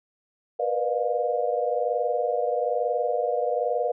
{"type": "tone cluster", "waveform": "sine", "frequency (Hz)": [476.6, 497.7, 603, 706], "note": ["A#4", "B4", "D5", "F5"], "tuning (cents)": [38, 13, 46, 19], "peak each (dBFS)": -28, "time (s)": [0.59, 3.92], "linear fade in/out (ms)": 10, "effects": []}